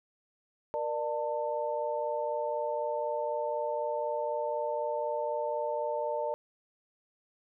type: tone cluster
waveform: sine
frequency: 472 / 596 / 894 Hz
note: A#4 / D5 / A5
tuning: +22 / +25 / +27 cents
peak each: -36 / -32 / -35 dBFS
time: 0.74-6.34 s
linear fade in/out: 0 ms
effects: none